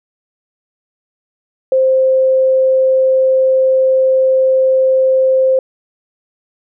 sine tone, 524 Hz, C5, 2 cents sharp, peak -8 dBFS, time 1.72-5.59 s, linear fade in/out 2 ms, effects none

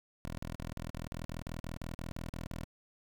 10% pulse tone bursts, 41.12 Hz, E1, 4 cents flat, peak -31 dBFS, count 14, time 0.25-2.642 s, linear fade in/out 0 ms, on 130 ms, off 44 ms, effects none

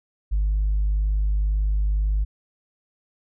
sine tone, 51 Hz, G#1, 31 cents flat, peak -17 dBFS, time 0.31-2.25 s, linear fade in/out 20 ms, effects tanh soft clip ceiling -16 dBFS

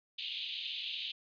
pink band-pass noise, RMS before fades -40 dBFS, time 0.18-1.12 s, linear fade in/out 10 ms, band 2800 to 3900 Hz, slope 48 dB/octave, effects resampled to 11025 Hz

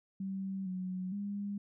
sine tone with pitch steps, 192.8 / 184.6 / 202.2 Hz, G3 / F#3 / G#3, -28 / -4 / -46 cents, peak -35 dBFS, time 0.2-1.58 s, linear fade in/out 5 ms, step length 460 ms, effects none

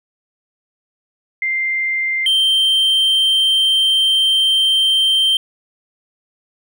sine / triangle tone pair in turn, 2093 / 3136 Hz, C7 / G7, 0 / 0 cents, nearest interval perfect fifth, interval 700 cents, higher second, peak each -16 / -10 dBFS, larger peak second, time 1.42-2.26 / 2.26-5.37 s, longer second, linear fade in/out 2 ms, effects none

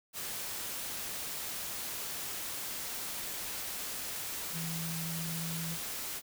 sine tone in noise, 164.81 Hz, E3, in tune, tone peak -37 dBFS, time 4.52-5.78 s, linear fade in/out 50 ms, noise white, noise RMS -39 dBFS, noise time 0.13-6.22 s, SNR -1 dB, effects none

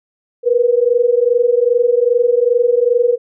sine tone pair together, 471.4 / 493.9 Hz, A#4 / B4, +19 / 0 cents, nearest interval minor second, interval 81 cents, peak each -13 dBFS, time 0.43-3.18 s, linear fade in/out 50 ms, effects none

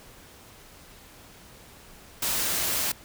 white noise, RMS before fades -27 dBFS, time 2.22-2.92 s, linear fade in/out 5 ms, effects pink hiss -50 dBFS RMS until 3.04 s

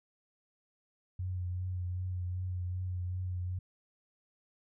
sine tone with vibrato, 90.8 Hz, F#2, 32 cents flat, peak -33 dBFS, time 1.19-3.59 s, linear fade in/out 5 ms, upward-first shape triangle, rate 2.6 Hz, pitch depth 30 cents each way, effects none

